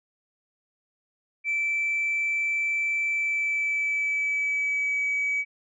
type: tone with pitch glide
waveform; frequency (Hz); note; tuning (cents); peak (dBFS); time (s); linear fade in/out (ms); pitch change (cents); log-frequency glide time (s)
sine; 2327 to 2278; D7 to C#7; -17 to +47; -22; 1.44-5.45; 50; -36; 3.09-5.05
effects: tanh soft clip ceiling -20 dBFS